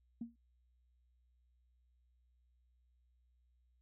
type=tone with exponential decay; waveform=sine; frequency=233.1 Hz; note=A#3; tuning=in tune; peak=-36 dBFS; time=0.21-0.36 s; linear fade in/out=5 ms; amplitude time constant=32 ms; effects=tanh soft clip ceiling -33 dBFS + added 61 Hz sine -70 dBFS peak until 3.81 s